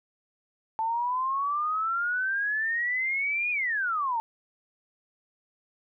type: exponential two-way sweep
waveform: sine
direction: up then down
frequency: 880 to 2479 to 880 Hz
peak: -25 dBFS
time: 0.79-4.2 s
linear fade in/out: 0 ms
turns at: 3.51 s
effects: none